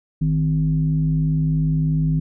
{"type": "tone with frequency modulation", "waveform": "sine", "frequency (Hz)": 155.56, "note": "D#3", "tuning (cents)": 0, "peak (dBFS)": -16, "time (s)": [0.21, 2.2], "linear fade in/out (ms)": 10, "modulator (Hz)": 103, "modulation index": 0.55, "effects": []}